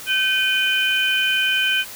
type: tone cluster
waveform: sine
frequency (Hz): 1541 / 2462 / 3049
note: G6 / D#7 / G7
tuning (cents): -30 / -19 / -49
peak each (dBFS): -21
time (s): 0.06-1.85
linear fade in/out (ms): 50
effects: white hiss -36 dBFS RMS until 1.95 s